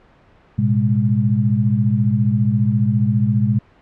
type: tone cluster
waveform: sine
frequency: 111 / 125.7 / 205.9 Hz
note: A2 / B2 / G#3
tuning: +16 / +31 / -15 cents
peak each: -18 dBFS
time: 0.58-3.59 s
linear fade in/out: 10 ms
effects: pink hiss -51 dBFS RMS until 3.81 s + low-pass 2000 Hz 12 dB/octave